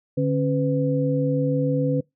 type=tone cluster; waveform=sine; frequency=146.4 / 273 / 501 Hz; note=D3 / C#4 / B4; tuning=-5 / -26 / +25 cents; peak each=-22 / -24 / -24 dBFS; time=0.17-2.01 s; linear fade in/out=10 ms; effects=noise-tail reverb RT60 0.2 s tail -26 dB re dry